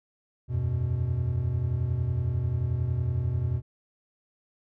triangle chord, E suspended second, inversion none, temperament equal with one note detuned, 82.41 / 93.52 / 123.47 Hz, E2 / F#2 / B2, 0 / +19 / 0 cents, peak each -29 / -29 / -25 dBFS, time 0.48-3.62 s, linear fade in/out 50 ms, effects none

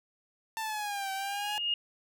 sawtooth exponential two-way sweep, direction down then up, 896 to 770 to 845 Hz, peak -29 dBFS, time 0.57-1.58 s, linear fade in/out 0 ms, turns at 1.12 s
sine tone with exponential growth, 2848 Hz, F7, 33 cents sharp, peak -25 dBFS, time 0.91-1.74 s, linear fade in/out 2 ms, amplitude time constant 180 ms
effects none

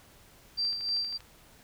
sine tone with tremolo, 4699 Hz, D8, in tune, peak -26 dBFS, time 0.57-1.18 s, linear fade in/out 20 ms, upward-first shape sine, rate 3.3 Hz, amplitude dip 60%
click train, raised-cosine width 0.2 ms, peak -32 dBFS, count 8, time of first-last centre 0.65-1.206 s, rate 12.6 Hz
effects pink hiss -57 dBFS RMS until 1.63 s

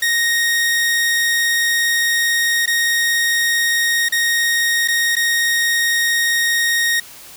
sawtooth tone with dropouts, 1864.7 Hz, A#6, in tune, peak -11 dBFS, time 0.02-7 s, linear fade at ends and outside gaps 5 ms, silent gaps 2.659-2.675 / 4.087-4.122 / 4.877-4.883 / 5.155-5.165 s, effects white hiss -39 dBFS RMS until 7.36 s

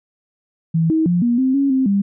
sine tone with pitch steps, 163.3 / 318.9 / 175.4 / 238.6 / 261.2 / 277.2 / 263.1 / 199.2 Hz, E3 / D#4 / F3 / A#3 / C4 / C#4 / C4 / G3, -16 / +43 / +8 / +41 / -3 / 0 / +10 / +28 cents, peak -13 dBFS, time 0.74-2.02 s, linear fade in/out 10 ms, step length 160 ms, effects none

